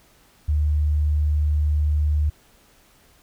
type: tone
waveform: sine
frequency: 75 Hz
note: D2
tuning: 37 cents sharp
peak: -17 dBFS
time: 0.48-2.3 s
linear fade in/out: 10 ms
effects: pink hiss -56 dBFS RMS until 3.22 s